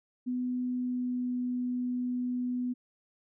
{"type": "tone with pitch glide", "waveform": "sine", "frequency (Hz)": [249.7, 248.1], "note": ["B3", "B3"], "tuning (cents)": [19, 8], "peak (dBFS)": -29, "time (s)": [0.26, 2.74], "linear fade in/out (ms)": 20, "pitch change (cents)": -11, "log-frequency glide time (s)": [0.66, 1.34], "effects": []}